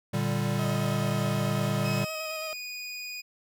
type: chord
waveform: square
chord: G minor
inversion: first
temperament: equal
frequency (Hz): 116.54 / 146.83 / 196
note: Bb2 / D3 / G3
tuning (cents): 0 / 0 / 0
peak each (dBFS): -31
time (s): 0.13-2.05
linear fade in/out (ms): 10
type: tone with vibrato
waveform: 30% pulse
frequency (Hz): 630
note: D#5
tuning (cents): +21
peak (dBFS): -32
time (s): 0.59-2.53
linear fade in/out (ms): 0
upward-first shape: square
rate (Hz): 9.3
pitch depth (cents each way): 18
type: tone with pitch glide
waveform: 25% pulse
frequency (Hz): 2547 to 2470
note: D#7 to D#7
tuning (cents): +40 to -13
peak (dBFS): -32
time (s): 1.84-3.22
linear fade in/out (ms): 20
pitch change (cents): -53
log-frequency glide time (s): 2.14-2.48
effects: none